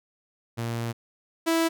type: tone pair in turn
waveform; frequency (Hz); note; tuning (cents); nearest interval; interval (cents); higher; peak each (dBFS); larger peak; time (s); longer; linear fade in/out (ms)
sawtooth; 116.54 / 328.8; A#2 / E4; 0 / -4; octave + tritone; 1796; second; -24 / -17; second; 0.57-0.93 / 1.46-1.69; first; 20
effects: none